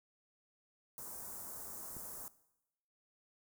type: band-stop noise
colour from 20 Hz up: white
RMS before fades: -47 dBFS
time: 0.98-2.28 s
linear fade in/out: 0 ms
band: 1300 to 6900 Hz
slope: 24 dB/octave
type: click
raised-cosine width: 3 ms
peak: -38 dBFS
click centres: 1.967 s
effects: noise-tail reverb RT60 0.9 s tail -18 dB re dry